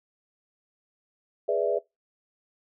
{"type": "chord", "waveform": "sine", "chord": "E dominant seventh", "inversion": "first", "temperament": "equal", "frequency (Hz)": [415.3, 493.9, 587.3, 659.3], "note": ["G#4", "B4", "D5", "E5"], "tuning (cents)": [0, 0, 0, 0], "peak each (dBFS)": -28, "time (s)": [1.48, 1.79], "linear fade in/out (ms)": 10, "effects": ["noise-tail reverb RT60 0.2 s tail -23 dB re dry"]}